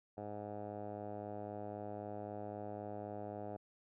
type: tone with low-pass filter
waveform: 10% pulse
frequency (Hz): 103.83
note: G#2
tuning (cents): 0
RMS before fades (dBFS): -45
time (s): 0.17-3.57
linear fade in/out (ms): 10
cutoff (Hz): 750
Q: 3.3
effects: none